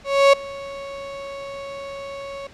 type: tone with ADSR envelope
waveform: 35% pulse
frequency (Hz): 554.4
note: C#5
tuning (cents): 0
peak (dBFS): -7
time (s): 0.04-2.47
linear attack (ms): 290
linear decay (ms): 7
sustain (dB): -22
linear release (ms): 3
effects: pink hiss -47 dBFS RMS until 2.53 s + low-pass 5000 Hz 12 dB/octave